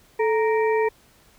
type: harmonic tone with a mistuned harmonic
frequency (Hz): 466.2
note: A#4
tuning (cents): 0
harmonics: 1 / 2 / 4 / 5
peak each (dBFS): -19 / -25 / -31 / -33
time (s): 0.19-0.89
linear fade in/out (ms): 10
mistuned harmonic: 1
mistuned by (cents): -110
effects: pink hiss -56 dBFS RMS until 1.38 s